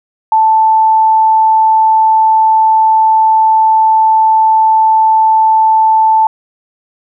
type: tone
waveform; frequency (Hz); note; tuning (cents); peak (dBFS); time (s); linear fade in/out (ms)
sine; 880; A5; 0; -5; 0.32-6.27; 2
effects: none